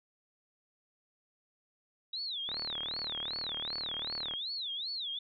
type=tone with vibrato; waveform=sine; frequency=3781 Hz; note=A#7; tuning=24 cents sharp; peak=-35 dBFS; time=2.13-5.19 s; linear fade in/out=5 ms; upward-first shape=sine; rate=2.6 Hz; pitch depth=280 cents each way
type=click train; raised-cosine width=0.5 ms; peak=-28 dBFS; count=71; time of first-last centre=2.49-4.337 s; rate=37.9 Hz
effects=none